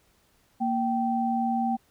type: tone pair together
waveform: sine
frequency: 233.1 / 777.1 Hz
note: A#3 / G5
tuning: 0 / -15 cents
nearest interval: octave + major sixth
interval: 2085 cents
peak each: -26 dBFS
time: 0.6-1.77 s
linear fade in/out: 20 ms
effects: pink hiss -65 dBFS RMS until 1.9 s